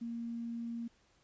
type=tone with quantisation; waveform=sine; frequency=233.1 Hz; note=A#3; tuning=in tune; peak=-37 dBFS; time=0.01-0.88 s; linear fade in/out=10 ms; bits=11; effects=pink hiss -70 dBFS RMS until 1.23 s + resampled to 16000 Hz